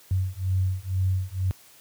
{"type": "beating tone pair", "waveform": "sine", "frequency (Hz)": [92.6, 94.7], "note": ["F#2", "F#2"], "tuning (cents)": [2, 41], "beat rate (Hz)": 2.1, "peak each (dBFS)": -25, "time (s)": [0.11, 1.51], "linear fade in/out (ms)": 0, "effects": ["white hiss -53 dBFS RMS until 1.8 s", "high-pass 60 Hz 12 dB/octave"]}